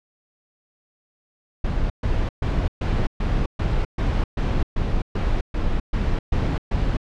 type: noise bursts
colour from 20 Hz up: brown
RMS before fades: -21 dBFS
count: 14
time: 1.64-6.97 s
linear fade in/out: 5 ms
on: 260 ms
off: 130 ms
effects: low-pass 4000 Hz 12 dB/octave